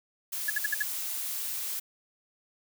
blue noise, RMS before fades -34 dBFS, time 0.32-1.8 s, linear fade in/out 10 ms
sine tone bursts, 1693 Hz, G#6, 33 cents sharp, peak -24 dBFS, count 5, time 0.48-0.825 s, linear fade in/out 5 ms, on 21 ms, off 60 ms
effects none

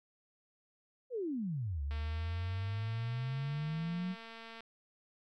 sine exponential two-way sweep, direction down then up, 527 to 69.3 to 189.5 Hz, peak -34 dBFS, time 1.1-4.16 s, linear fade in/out 50 ms, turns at 1.82 s
click train, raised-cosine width 0.3 ms, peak -34 dBFS, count 613, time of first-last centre 1.91-4.606 s, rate 227 Hz
effects none

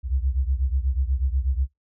sine beating tone pair, 63.3 / 71.5 Hz, B1 / D2, +43 / -46 cents, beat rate 8.2 Hz, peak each -22 / -25 dBFS, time 0.03-1.68 s, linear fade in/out 50 ms, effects noise-tail reverb RT60 0.2 s tail -26 dB re dry

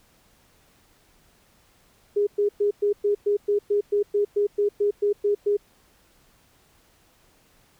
sine tone bursts, 410.2 Hz, G#4, 21 cents flat, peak -18 dBFS, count 16, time 2.16-5.57 s, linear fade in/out 10 ms, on 110 ms, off 110 ms, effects pink hiss -60 dBFS RMS until 7.79 s

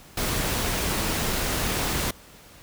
pink noise, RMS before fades -26 dBFS, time 0.17-2.11 s, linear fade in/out 5 ms, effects pink hiss -49 dBFS RMS until 2.62 s

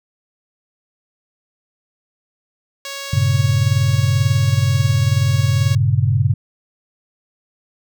5% pulse tone, 554.4 Hz, C#5, in tune, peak -15 dBFS, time 2.85-5.75 s, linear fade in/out 2 ms
sine chord, G diminished, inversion none, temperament equal, 98 / 116.54 / 138.59 Hz, G2 / Bb2 / Db3, 0 / 0 / 0 cents, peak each -17 dBFS, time 3.13-6.34 s, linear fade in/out 5 ms
effects none

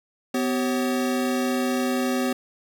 square tone cluster, 250.9 / 384.9 / 545 Hz, B3 / G4 / C#5, +28 / -32 / -29 cents, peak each -24 / -30 / -31 dBFS, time 0.34-2.33 s, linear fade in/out 5 ms, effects none

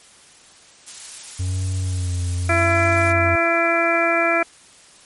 blue noise, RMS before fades -33 dBFS, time 0.86-3.13 s, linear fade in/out 20 ms
triangle tone with vibrato, 91 Hz, F#2, 28 cents flat, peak -18 dBFS, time 1.39-3.36 s, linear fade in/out 10 ms, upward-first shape sine, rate 0.83 Hz, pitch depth 48 cents each way
harmonic tone, 336.2 Hz, E4, 34 cents sharp, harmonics 1 / 2 / 3 / 4 / 5 / 6 / 7, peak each -24 / -20 / -31 / -22 / -25 / -27 / -21 dBFS, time 2.49-4.43 s, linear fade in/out 5 ms
effects white hiss -48 dBFS RMS until 5.05 s + MP3 48 kbps

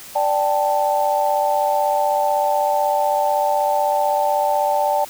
sine chord, D suspended fourth, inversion none, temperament equal, 587.3 / 784 / 880 Hz, D5 / G5 / A5, 0 / 0 / 0 cents, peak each -20 dBFS, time 0.15-5.05 s, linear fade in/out 10 ms, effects white hiss -38 dBFS RMS until 5.09 s

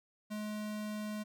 square tone, 211.7 Hz, G#3, 33 cents sharp, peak -38 dBFS, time 0.3-1.24 s, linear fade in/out 20 ms, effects none

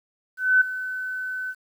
sine tone with ADSR envelope, 1513 Hz, F#6, 38 cents sharp, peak -12 dBFS, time 0.37-1.55 s, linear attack 240 ms, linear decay 10 ms, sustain -15 dB, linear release 53 ms, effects 9-bit

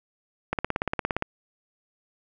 click train, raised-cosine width 0.5 ms, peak -10 dBFS, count 13, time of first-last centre 0.53-1.224 s, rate 17.3 Hz, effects none

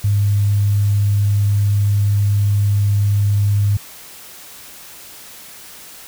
sine tone, 102 Hz, G#2, 31 cents flat, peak -12 dBFS, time 0.04-3.77 s, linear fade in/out 5 ms, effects white hiss -38 dBFS RMS until 6.07 s

